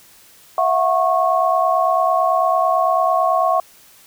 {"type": "tone cluster", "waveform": "sine", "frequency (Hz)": [660, 729, 1097], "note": ["E5", "F#5", "C#6"], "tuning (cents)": [2, -26, -18], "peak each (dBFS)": -18, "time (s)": [0.58, 3.6], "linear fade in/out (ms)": 2, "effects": ["white hiss -48 dBFS RMS until 4.06 s"]}